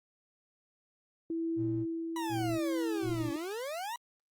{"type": "tone with tremolo", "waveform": "sine", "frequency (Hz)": 329.6, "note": "E4", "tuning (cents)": 0, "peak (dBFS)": -30, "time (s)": [1.3, 3.36], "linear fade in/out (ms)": 2, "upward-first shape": "sine", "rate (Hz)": 0.89, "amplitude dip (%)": 40}
{"type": "tone bursts", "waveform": "triangle", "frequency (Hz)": 117.6, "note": "A#2", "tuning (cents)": 16, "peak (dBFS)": -33, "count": 3, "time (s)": [1.56, 3.32], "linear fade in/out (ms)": 50, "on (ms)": 300, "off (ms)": 430}
{"type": "exponential two-way sweep", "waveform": "40% pulse", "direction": "down then up", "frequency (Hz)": [987.8, 278.7, 987.8], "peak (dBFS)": -35, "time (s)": [2.16, 3.96], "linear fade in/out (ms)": 2, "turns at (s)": 3.32}
{"effects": ["Opus 32 kbps"]}